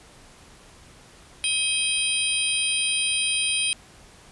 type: tone cluster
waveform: sine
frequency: 2536 / 3189 / 3899 / 4923 / 9150 Hz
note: D#7 / G7 / B7 / D#8 / D9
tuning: +32 / +29 / -23 / -19 / -46 cents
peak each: -27 / -26 / -31 / -35 / -26 dBFS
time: 1.44-3.73 s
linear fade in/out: 0 ms
effects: pink hiss -50 dBFS RMS until 4.31 s + resampled to 24000 Hz